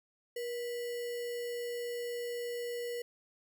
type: tone with sample-and-hold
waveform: sine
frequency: 478.2 Hz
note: A#4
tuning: 44 cents sharp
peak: -35 dBFS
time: 0.36-3.02 s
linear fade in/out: 5 ms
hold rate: 2450 Hz
effects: none